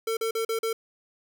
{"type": "tone bursts", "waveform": "square", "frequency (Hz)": 449.8, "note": "A4", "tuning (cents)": 38, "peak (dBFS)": -26, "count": 5, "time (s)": [0.07, 0.73], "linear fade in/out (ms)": 5, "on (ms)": 100, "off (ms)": 40, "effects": []}